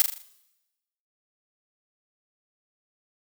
blue noise with echo, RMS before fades -18 dBFS, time 0-0.02 s, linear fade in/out 0 ms, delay 40 ms, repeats 5, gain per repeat -6 dB, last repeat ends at 0.22 s, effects noise-tail reverb RT60 1.0 s tail -19 dB re dry

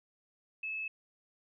sine tone, 2600 Hz, E7, 24 cents flat, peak -35 dBFS, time 0.63-0.88 s, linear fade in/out 5 ms, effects none

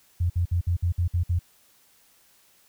sine tone bursts, 87.31 Hz, F2, in tune, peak -20 dBFS, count 8, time 0.2-1.392 s, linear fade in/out 10 ms, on 100 ms, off 56 ms, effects white hiss -60 dBFS RMS until 2.68 s

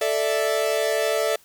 45% pulse chord, A suspended fourth, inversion none, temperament equal, 440 / 587.3 / 659.3 Hz, A4 / D5 / E5, 0 / 0 / 0 cents, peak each -25 dBFS, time 0.01-1.36 s, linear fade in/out 5 ms, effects white hiss -55 dBFS RMS until 1.44 s

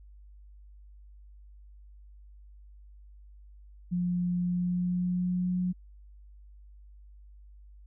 sine tone with pitch glide, 177.3 to 181.03 Hz, F3 to F#3, +26 to -38 cents, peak -26 dBFS, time 3.91-5.73 s, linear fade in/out 20 ms, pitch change +36 cents, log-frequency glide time 4.41-5.59 s, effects added 50 Hz sine -49 dBFS peak until 7.86 s

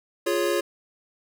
square chord, Db major, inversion first, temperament equal, 349.2 / 415.3 / 554.4 Hz, F4 / Ab4 / Db5, 0 / 0 / 0 cents, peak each -26 / -28 / -27 dBFS, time 0.26-0.61 s, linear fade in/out 10 ms, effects none

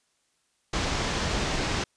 pink low-pass noise, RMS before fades -28 dBFS, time 0.73-1.84 s, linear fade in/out 5 ms, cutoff 6600 Hz, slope 24 dB/octave, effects white hiss -71 dBFS RMS until 1.96 s + resampled to 22050 Hz

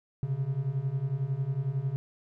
triangle beating tone pair, 128.8 / 139.8 Hz, C3 / C#3, -27 / +15 cents, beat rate 11 Hz, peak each -30 / -28 dBFS, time 0.23-1.96 s, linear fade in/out 0 ms, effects none

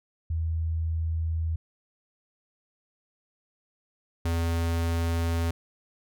sine / square tone pair in turn, 81.2 / 83.68 Hz, E2 / E2, -26 / +27 cents, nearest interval minor second, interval 53 cents, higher second, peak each -25 dBFS, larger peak neither, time 0.3-1.56 / 4.25-5.51 s, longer neither, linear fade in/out 5 ms, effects none

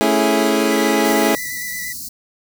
25% pulse chord, A major seventh, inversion none, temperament equal, 220 / 277.2 / 329.6 / 415.3 Hz, A3 / C#4 / E4 / G#4, 0 / 0 / 0 / 0 cents, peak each -16 dBFS, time 0.01-1.35 s, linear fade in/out 0 ms
45% pulse tone with vibrato, 1975.5 Hz, B6, in tune, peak -26 dBFS, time 0.71-1.93 s, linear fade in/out 10 ms, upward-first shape square, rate 8.8 Hz, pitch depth 18 cents each way
white band-stop noise, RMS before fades -30 dBFS, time 1.04-2.09 s, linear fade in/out 10 ms, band 320 to 4200 Hz, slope 96 dB/octave
effects none

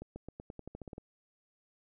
accelerating click train, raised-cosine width 2 ms, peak -30 dBFS, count 12, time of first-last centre 0.02-0.981 s, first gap 140 ms, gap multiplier 0.9, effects none

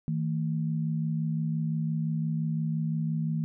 sine tone pair together, 158.89 / 224.7 Hz, D#3 / A3, +37 / +37 cents, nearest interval tritone, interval 600 cents, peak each -27 / -33 dBFS, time 0.08-3.44 s, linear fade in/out 0 ms, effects none

